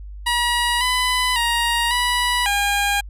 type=tone with pitch steps; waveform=15% pulse; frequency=960 / 1001 / 940 / 979 / 809 Hz; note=B5 / B5 / A#5 / B5 / G#5; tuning=-49 / +23 / +14 / -15 / -46 cents; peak=-11 dBFS; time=0.26-3.01 s; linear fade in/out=10 ms; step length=550 ms; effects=added 50 Hz sine -32 dBFS peak until 3.09 s + resampled to 32000 Hz